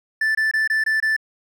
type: tone bursts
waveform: triangle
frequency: 1760 Hz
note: A6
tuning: in tune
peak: -15 dBFS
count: 6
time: 0.21-1.165 s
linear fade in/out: 5 ms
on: 140 ms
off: 23 ms
effects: none